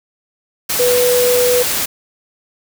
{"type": "tone in noise", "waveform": "sine", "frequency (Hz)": 492.6, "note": "B4", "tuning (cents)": -5, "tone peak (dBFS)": -11, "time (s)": [0.79, 1.63], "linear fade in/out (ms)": 10, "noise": "white", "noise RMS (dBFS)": -18, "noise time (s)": [0.69, 1.86], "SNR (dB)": 4, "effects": []}